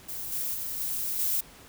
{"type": "noise with level steps", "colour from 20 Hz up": "violet", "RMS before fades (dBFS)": [-36, -31, -34, -31, -27], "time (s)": [0.08, 1.41], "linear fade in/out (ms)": 10, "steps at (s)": [0.32, 0.54, 0.8, 1.19], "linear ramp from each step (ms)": 5, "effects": ["pink hiss -51 dBFS RMS until 1.68 s"]}